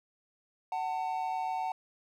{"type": "tone pair together", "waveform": "triangle", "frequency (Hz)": [749, 896.8], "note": ["F#5", "A5"], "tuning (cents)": [21, 33], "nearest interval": "minor third", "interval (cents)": 312, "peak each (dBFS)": [-31, -33], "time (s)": [0.72, 1.72], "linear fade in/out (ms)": 2, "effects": []}